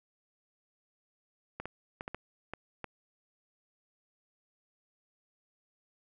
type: clicks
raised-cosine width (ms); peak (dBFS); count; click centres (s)
0.5; -23; 7; 1.6 / 1.656 / 2.009 / 2.079 / 2.146 / 2.536 / 2.843
effects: none